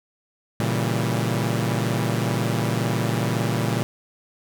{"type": "chord", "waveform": "sawtooth", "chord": "A# diminished seventh", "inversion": "none", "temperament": "equal with one note detuned", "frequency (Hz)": [116.54, 138.59, 163.86, 196], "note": ["A#2", "C#3", "E3", "G3"], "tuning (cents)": [0, 0, -10, 0], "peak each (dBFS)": [-20, -24, -24, -25], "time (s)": [0.6, 3.83], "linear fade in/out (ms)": 0, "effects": []}